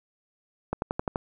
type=accelerating click train; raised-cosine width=1 ms; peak=-13 dBFS; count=6; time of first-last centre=0.73-1.159 s; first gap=91 ms; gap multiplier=0.97; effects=none